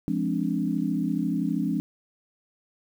sine chord, D half-diminished seventh, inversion first, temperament equal with one note detuned, 172.81 / 207.7 / 261.6 / 293.7 Hz, F3 / Ab3 / C4 / D4, -18 / 0 / 0 / 0 cents, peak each -29 dBFS, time 0.08-1.8 s, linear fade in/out 0 ms, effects 9-bit

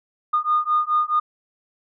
sine beating tone pair, 1221 / 1225.7 Hz, D#6 / D#6, -33 / -26 cents, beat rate 4.7 Hz, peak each -20 dBFS, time 0.33-1.2 s, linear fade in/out 10 ms, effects tanh soft clip ceiling -10 dBFS

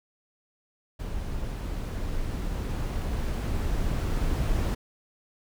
brown noise with level ramp, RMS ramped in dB -33 to -25 dBFS, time 0.99-4.75 s, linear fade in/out 10 ms, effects none

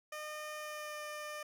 15% pulse tone with pitch glide, 608 to 601 Hz, D#5 to D5, -40 to +40 cents, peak -35 dBFS, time 0.12-1.43 s, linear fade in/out 5 ms, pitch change -20 cents, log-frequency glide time 0.57-0.99 s, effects none

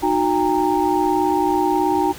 sine tone cluster, 307.3 / 365.7 / 803 / 925 Hz, D#4 / F#4 / G5 / A#5, -21 / -20 / +41 / -14 cents, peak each -21 dBFS, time 0.02-2.13 s, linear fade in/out 20 ms, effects pink hiss -37 dBFS RMS until 2.18 s

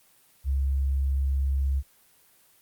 sine tone, 68.1 Hz, C#2, 30 cents flat, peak -22 dBFS, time 0.44-1.83 s, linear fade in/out 50 ms, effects white hiss -60 dBFS RMS until 2.61 s + Opus 24 kbps

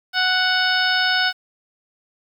harmonic tone, 740 Hz, F#5, in tune, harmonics 1 / 2 / 3 / 4 / 5 / 6 / 7, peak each -25 / -19 / -29 / -25 / -26 / -28 / -26 dBFS, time 0.13-1.33 s, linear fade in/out 50 ms, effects 8-bit

